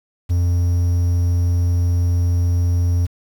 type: tone with quantisation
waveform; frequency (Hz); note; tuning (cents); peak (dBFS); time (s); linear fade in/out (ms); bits
triangle; 87.31; F2; 0; -12; 0.29-3.07; 20; 7
effects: none